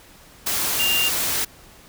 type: tone in noise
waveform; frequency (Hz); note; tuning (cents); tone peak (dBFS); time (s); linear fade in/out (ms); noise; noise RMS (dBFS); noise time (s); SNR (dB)
sine; 2794; F7; 0; -19; 0.79-1.09; 10; white; -23; 0.46-1.45; +1
effects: pink hiss -48 dBFS RMS until 1.88 s